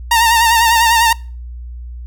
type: tone with vibrato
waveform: sawtooth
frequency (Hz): 919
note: A#5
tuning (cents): -25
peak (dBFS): -5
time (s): 0.11-1.13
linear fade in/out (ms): 5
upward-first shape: sine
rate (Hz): 10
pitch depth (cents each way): 54
effects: noise-tail reverb RT60 0.4 s tail -25 dB re dry + added 60 Hz sine -26 dBFS peak until 2.06 s